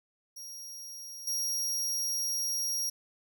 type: tone with level steps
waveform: sawtooth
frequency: 5630 Hz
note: F8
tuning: 13 cents sharp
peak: -39 / -27 dBFS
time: 0.36-2.9 s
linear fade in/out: 10 ms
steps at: 1.27 s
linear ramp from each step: 5 ms
effects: none